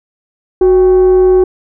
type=tone with frequency modulation; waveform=sine; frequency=370 Hz; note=F#4; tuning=in tune; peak=-3 dBFS; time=0.61-1.44 s; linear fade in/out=5 ms; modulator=420 Hz; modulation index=0.25; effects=tanh soft clip ceiling -2 dBFS